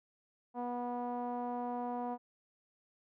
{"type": "tone with low-pass filter", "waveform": "sawtooth", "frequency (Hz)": 243.7, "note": "B3", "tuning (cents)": -23, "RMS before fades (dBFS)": -38, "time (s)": [0.54, 2.18], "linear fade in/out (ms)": 50, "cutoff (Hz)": 850, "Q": 7.8, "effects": []}